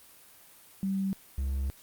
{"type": "tone pair in turn", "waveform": ["sine", "triangle"], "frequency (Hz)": [193.6, 67.82], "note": ["G3", "C#2"], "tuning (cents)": [-21, -37], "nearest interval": "octave + tritone", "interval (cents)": 1816, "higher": "first", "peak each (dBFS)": [-27, -26], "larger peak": "second", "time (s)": [[0.83, 1.13], [1.38, 1.7]], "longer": "second", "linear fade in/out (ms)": 0, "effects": ["white hiss -55 dBFS RMS until 1.82 s", "Opus 32 kbps"]}